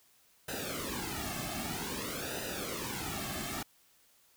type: noise with flanger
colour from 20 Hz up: pink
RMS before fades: -38 dBFS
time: 0.48-3.63 s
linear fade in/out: 5 ms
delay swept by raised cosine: 0.9 to 2.1 ms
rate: 0.52 Hz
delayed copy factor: -0.85
effects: white hiss -66 dBFS RMS until 4.36 s